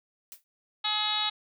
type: noise with exponential decay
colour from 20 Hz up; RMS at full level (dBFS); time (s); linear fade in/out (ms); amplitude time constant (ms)
blue; -40; 0.32-0.44; 0; 24
type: harmonic tone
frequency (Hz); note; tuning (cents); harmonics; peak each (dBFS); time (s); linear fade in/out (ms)
423.7; G#4; +35; 2 / 3 / 4 / 5 / 6 / 7 / 8 / 9 / 10; -34 / -36 / -41 / -40 / -40 / -38 / -33 / -30 / -37; 0.84-1.3; 10
effects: none